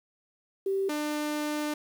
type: tone pair in turn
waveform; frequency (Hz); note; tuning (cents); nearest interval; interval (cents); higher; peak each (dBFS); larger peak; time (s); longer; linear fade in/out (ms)
sine / sawtooth; 389 / 299.3; G4 / D4; -13 / +33; perfect fourth; 454; first; -25; neither; 0.66-0.89 / 0.89-1.74; second; 5
effects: 9-bit